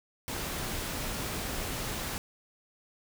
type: noise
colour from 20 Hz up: pink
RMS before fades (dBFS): -35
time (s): 0.28-2.18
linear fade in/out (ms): 0
effects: none